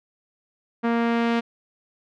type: tone with low-pass filter sweep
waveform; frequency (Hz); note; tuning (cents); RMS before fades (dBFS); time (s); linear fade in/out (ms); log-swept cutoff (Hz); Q
sawtooth; 233.1; A#3; 0; -22; 0.83-1.41; 20; 1700 to 3100; 1
effects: none